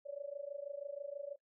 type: tone with amplitude modulation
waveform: sine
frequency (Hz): 568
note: C#5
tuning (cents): +42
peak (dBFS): -37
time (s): 0.05-1.36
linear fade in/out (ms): 20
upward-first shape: sine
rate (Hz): 26.2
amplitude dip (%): 90
effects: noise-tail reverb RT60 0.1 s tail -18 dB re dry